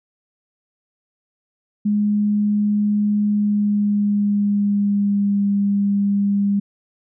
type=tone with pitch glide; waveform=sine; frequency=207.7 to 201 Hz; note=G#3 to G3; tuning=0 to +44 cents; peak=-15 dBFS; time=1.85-6.6 s; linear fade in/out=10 ms; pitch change=-56 cents; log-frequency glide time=3.28-5.45 s; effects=none